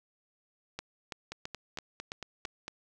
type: two click trains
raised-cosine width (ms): 0.2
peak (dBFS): -20 / -22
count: 6 / 7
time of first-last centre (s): 0.79-2.451 / 1.32-2.681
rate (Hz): 3.01 / 4.41
effects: none